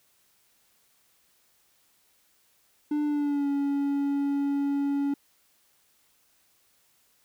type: tone with pitch glide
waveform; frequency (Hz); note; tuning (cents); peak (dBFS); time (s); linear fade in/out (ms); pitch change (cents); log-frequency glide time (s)
triangle; 296.7 to 281.7; D4 to C#4; +18 to +28; -22; 2.91-5.14; 5; -90; 3.04-3.48
effects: white hiss -66 dBFS RMS until 7.24 s